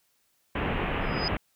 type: low-pass noise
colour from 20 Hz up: pink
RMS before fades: -29 dBFS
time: 0.55-1.37 s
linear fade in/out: 5 ms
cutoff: 2900 Hz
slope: 48 dB/octave
type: tone with exponential growth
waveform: sine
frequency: 4988 Hz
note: D#8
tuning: 3 cents sharp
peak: -25 dBFS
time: 1.01-1.28 s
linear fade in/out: 1 ms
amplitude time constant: 57 ms
effects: white hiss -70 dBFS RMS until 1.55 s